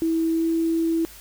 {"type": "tone with pitch glide", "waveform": "sine", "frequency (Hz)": [326.4, 328.7], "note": ["E4", "E4"], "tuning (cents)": [-17, -5], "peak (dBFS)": -19, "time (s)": [0.02, 1.05], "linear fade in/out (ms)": 0, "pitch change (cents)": 12, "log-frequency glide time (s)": [0.34, 0.45], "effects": ["added 50 Hz sine -49 dBFS peak until 1.2 s", "white hiss -45 dBFS RMS until 1.2 s"]}